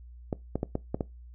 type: clicks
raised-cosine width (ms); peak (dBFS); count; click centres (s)
2; -15; 6; 0.328 / 0.556 / 0.631 / 0.754 / 0.945 / 1.008
effects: noise-tail reverb RT60 0.2 s tail -21 dB re dry + added 60 Hz sine -45 dBFS peak until 1.34 s